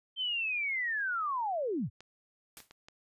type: linear sweep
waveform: sine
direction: down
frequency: 3136 to 77.78 Hz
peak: -30 dBFS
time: 0.16-1.9 s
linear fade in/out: 50 ms
type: clicks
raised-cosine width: 0.2 ms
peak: -33 dBFS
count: 4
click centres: 2.006 / 2.603 / 2.71 / 2.885 s
type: noise with exponential decay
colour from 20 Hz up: white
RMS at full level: -45 dBFS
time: 2.57-2.72 s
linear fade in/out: 0 ms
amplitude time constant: 32 ms
effects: resampled to 32000 Hz